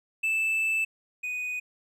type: tone pair in turn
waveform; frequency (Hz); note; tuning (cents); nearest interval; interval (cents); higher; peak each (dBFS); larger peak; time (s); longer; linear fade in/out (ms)
triangle; 2637 / 2486; E7 / D#7; 0 / -2; minor second; 102; first; -22 / -28; first; 0.23-0.85 / 1.23-1.6; first; 10
effects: none